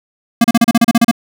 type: tone bursts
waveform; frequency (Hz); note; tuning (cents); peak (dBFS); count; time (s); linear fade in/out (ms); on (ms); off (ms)
square; 233.1; A#3; 0; -6; 11; 0.41-1.113; 5; 33; 34
effects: none